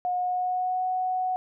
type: tone with pitch glide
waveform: sine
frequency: 722 to 740.2 Hz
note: F#5 to F#5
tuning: -43 to 0 cents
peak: -24 dBFS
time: 0.05-1.36 s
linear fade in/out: 0 ms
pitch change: +43 cents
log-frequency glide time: 0.15-0.84 s
effects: none